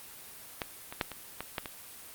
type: clicks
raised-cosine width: 0.3 ms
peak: -15 / -23 / -11 / -23 / -19 / -14 / -21 dBFS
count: 7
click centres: 0.618 / 0.925 / 1.012 / 1.117 / 1.406 / 1.582 / 1.658 s
effects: white hiss -48 dBFS RMS until 2.14 s + Opus 32 kbps